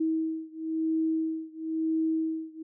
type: beating tone pair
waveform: sine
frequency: 320 / 320.99 Hz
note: D#4 / E4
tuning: +49 / -46 cents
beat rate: 0.99 Hz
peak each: -29 / -30 dBFS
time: 0-2.63 s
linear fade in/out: 10 ms
effects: none